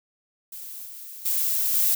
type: noise with level steps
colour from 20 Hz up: violet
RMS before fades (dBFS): -38 / -40 / -24 / -21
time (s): 0.52-1.95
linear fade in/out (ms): 5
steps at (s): 0.85 / 1.25 / 1.73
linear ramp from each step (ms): 10
effects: none